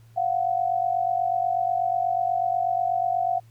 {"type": "tone pair together", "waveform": "sine", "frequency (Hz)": [695, 743.2], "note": ["F5", "F#5"], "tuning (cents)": [-9, 7], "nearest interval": "minor second", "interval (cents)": 116, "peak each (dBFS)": -24, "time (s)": [0.16, 3.4], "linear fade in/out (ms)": 20, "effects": ["added 114 Hz sine -49 dBFS peak until 3.5 s", "pink hiss -63 dBFS RMS until 3.5 s"]}